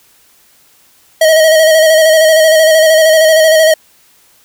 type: tone with vibrato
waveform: square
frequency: 634 Hz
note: D#5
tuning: 32 cents sharp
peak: -5 dBFS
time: 1.21-3.74 s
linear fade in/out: 5 ms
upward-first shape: square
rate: 13 Hz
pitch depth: 30 cents each way
effects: white hiss -48 dBFS RMS until 4.44 s